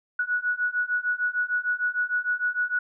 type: beating tone pair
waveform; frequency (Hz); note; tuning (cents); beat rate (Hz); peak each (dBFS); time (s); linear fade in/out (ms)
sine; 1464 / 1470.6; F#6 / F#6; -19 / -11; 6.6; -27 / -26; 0.19-2.79; 5
effects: none